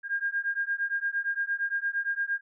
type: beating tone pair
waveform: sine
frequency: 1610 / 1618.7 Hz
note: G6 / G#6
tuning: +46 / -45 cents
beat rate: 8.7 Hz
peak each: -30 dBFS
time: 0.03-2.41 s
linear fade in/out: 50 ms
effects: none